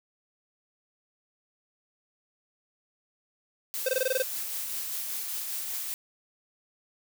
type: noise with tremolo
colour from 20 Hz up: blue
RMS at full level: -33 dBFS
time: 3.74-5.94 s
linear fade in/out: 0 ms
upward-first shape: sine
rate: 5.1 Hz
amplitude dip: 25%
type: tone bursts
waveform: square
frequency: 519 Hz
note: C5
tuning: 14 cents flat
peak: -24 dBFS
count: 8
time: 3.86-4.224 s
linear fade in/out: 5 ms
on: 28 ms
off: 20 ms
effects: none